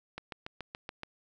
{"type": "click train", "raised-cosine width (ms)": 0.3, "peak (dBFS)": -23, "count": 7, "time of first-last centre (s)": [0.18, 1.033], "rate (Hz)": 7.03, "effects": []}